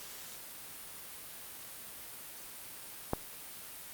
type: click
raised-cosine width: 1 ms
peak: -15 dBFS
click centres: 3.134 s
effects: white hiss -47 dBFS RMS until 3.93 s + Opus 48 kbps